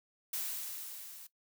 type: noise with level ramp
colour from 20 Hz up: blue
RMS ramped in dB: -36 to -51 dBFS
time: 0.33-1.27 s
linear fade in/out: 5 ms
effects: noise-tail reverb RT60 0.1 s tail -17 dB re dry